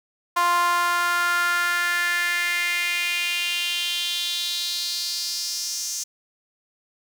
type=tone with high-pass filter sweep; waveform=sawtooth; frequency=349.2 Hz; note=F4; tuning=in tune; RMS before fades=-24 dBFS; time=0.36-6.04 s; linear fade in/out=10 ms; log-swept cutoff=990 to 6200 Hz; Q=4.2; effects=none